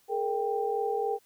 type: tone cluster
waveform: sine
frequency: 419.7 / 463.2 / 788 Hz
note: G#4 / A#4 / G5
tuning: +18 / -11 / +9 cents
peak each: -31 dBFS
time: 0.08-1.19 s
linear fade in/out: 50 ms
effects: white hiss -65 dBFS RMS until 1.25 s